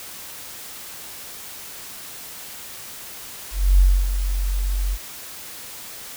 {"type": "tone with ADSR envelope", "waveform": "sine", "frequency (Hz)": 46.25, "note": "F#1", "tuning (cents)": 0, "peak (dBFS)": -9, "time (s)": [3.51, 4.98], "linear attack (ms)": 280, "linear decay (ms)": 270, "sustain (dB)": -10, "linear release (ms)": 53, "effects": ["white hiss -37 dBFS RMS until 6.16 s"]}